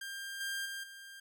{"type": "tone with level steps", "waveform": "sawtooth", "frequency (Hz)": 1596, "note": "G6", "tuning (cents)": 31, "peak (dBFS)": [-37, -32, -36, -45], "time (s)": [0.01, 1.2], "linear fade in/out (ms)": 5, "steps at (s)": [0.4, 0.65, 0.83], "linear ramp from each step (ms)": 10, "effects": []}